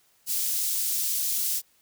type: high-pass noise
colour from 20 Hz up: white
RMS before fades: -27 dBFS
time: 0.26-1.62 s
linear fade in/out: 50 ms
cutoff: 5200 Hz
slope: 12 dB/octave
effects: white hiss -64 dBFS RMS until 1.81 s